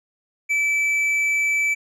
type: tone with tanh clipping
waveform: sine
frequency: 2312 Hz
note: D7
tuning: 28 cents flat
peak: -19 dBFS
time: 0.49-1.75 s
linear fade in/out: 20 ms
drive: 6 dB
effects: none